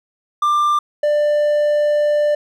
triangle tone pair in turn, 1188 / 592.5 Hz, D6 / D5, +20 / +15 cents, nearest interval octave, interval 1205 cents, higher first, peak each -11 dBFS, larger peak neither, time 0.42-0.79 / 1.03-2.35 s, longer second, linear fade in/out 5 ms, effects none

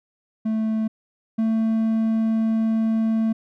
triangle tone pair in turn, 219.7 / 222.8 Hz, A3 / A3, -2 / +22 cents, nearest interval unison, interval 24 cents, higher second, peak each -18 / -16 dBFS, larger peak second, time 0.45-0.88 / 1.38-3.33 s, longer second, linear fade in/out 10 ms, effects none

